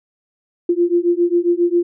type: beating tone pair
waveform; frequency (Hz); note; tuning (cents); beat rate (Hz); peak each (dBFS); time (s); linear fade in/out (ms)
sine; 343.7 / 351.1; F4 / F4; -28 / +9; 7.4; -16; 0.69-1.83; 5
effects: none